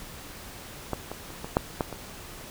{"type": "clicks", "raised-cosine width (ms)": 1, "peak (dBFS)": [-13, -20, -28, -21, -6, -11, -21], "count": 7, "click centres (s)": [0.933, 1.116, 1.304, 1.445, 1.569, 1.808, 1.927], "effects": ["pink hiss -43 dBFS RMS until 2.5 s"]}